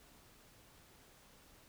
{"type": "silence", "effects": ["pink hiss -63 dBFS RMS until 1.68 s"]}